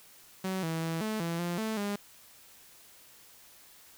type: tone with pitch steps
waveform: sawtooth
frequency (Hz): 188.6 / 162.8 / 163.9 / 217.1 / 168 / 173.7 / 219.8 / 203.3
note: F#3 / E3 / E3 / A3 / E3 / F3 / A3 / G#3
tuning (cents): +33 / -21 / -10 / -23 / +33 / -9 / -2 / -37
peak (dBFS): -27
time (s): 0.44-1.96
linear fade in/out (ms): 5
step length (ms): 190
effects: white hiss -56 dBFS RMS until 3.97 s